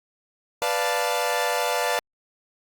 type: chord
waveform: sawtooth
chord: B half-diminished seventh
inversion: none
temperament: equal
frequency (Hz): 493.9 / 587.3 / 698.5 / 880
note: B4 / D5 / F5 / A5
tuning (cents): 0 / 0 / 0 / 0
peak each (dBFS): -24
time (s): 0.62-1.99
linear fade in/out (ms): 0
effects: Opus 48 kbps